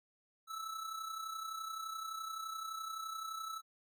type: tone with amplitude modulation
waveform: square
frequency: 1312 Hz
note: E6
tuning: 9 cents flat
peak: -39 dBFS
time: 0.47-3.62 s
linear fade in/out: 50 ms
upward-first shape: sine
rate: 31.7 Hz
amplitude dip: 55%
effects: none